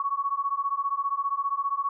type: beating tone pair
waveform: sine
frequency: 1108.7 / 1123.7 Hz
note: C#6 / C#6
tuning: 0 / +23 cents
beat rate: 15 Hz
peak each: -28 dBFS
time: 0-1.89 s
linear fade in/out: 2 ms
effects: none